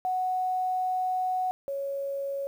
sine tone pair in turn, 740 / 554.4 Hz, F#5 / C#5, 0 / 0 cents, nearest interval perfect fourth, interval 500 cents, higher first, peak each -25 / -29 dBFS, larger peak first, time 0.05-1.51 / 1.68-2.47 s, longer first, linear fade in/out 0 ms, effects 9-bit

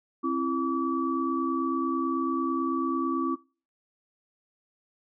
sine tone cluster, 265.8 / 334.9 / 1148 Hz, C4 / E4 / D6, +27 / +27 / -40 cents, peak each -29 dBFS, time 0.23-3.36 s, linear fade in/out 20 ms, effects noise-tail reverb RT60 0.4 s tail -25 dB re dry

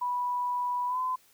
sine tone with pitch glide, 983 to 1018.8 Hz, B5 to C6, -8 to -46 cents, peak -27 dBFS, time 0.01-1.16 s, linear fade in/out 10 ms, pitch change +62 cents, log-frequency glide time 0.87-0.99 s, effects white hiss -62 dBFS RMS until 1.33 s

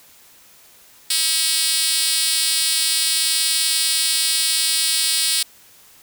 5% pulse tone with high-pass filter, 320.3 Hz, E4, 50 cents flat, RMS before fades -19 dBFS, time 1.1-5.43 s, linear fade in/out 5 ms, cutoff 5300 Hz, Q 1.4, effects white hiss -49 dBFS RMS until 6.02 s

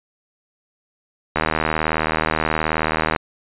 click train, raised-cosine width 0.5 ms, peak -3 dBFS, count 143, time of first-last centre 1.36-3.162 s, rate 78.8 Hz, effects resampled to 8000 Hz

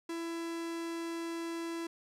45% pulse tone, 333.8 Hz, E4, 22 cents sharp, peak -36 dBFS, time 0.09-1.87 s, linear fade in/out 5 ms, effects low-pass 11000 Hz 12 dB/octave + 12-bit

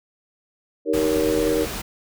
sine chord, Eb dominant seventh, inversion none, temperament just, 311.1 / 388.9 / 466.7 / 560 Hz, Eb4 / G4 / Bb4 / Db5, 0 / -14 / +2 / +18 cents, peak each -23 / -26 / -21 / -27 dBFS, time 0.85-1.67 s, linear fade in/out 50 ms
pink noise, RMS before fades -30 dBFS, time 0.93-1.82 s, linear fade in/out 10 ms
effects none

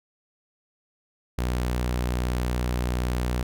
sawtooth tone, 61.3 Hz, B1, 12 cents flat, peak -20 dBFS, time 1.38-3.43 s, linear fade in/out 5 ms, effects none

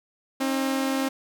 sawtooth tone pair together, 267.7 / 309.4 Hz, C4 / D#4, +40 / -10 cents, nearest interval minor third, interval 250 cents, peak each -20 / -28 dBFS, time 0.4-1.09 s, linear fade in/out 10 ms, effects none

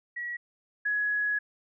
sine tone pair in turn, 1922 / 1679.1 Hz, B6 / G#6, -48 / +19 cents, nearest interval major second, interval 233 cents, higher first, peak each -32 / -25 dBFS, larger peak second, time 0.16-0.37 / 0.85-1.39 s, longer second, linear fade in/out 10 ms, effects none

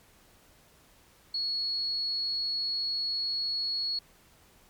sine tone, 4351 Hz, C#8, 33 cents flat, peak -28 dBFS, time 1.34-3.99 s, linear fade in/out 5 ms, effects pink hiss -60 dBFS RMS until 4.69 s + MP3 96 kbps

